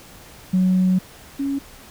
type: tone pair in turn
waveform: sine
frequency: 185 / 277.2 Hz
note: F#3 / C#4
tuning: 0 / 0 cents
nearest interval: perfect fifth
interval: 700 cents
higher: second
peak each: -13 / -20 dBFS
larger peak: first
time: 0.53-0.99 / 1.39-1.59 s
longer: first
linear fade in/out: 10 ms
effects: tanh soft clip ceiling -10 dBFS + pink hiss -44 dBFS RMS until 1.9 s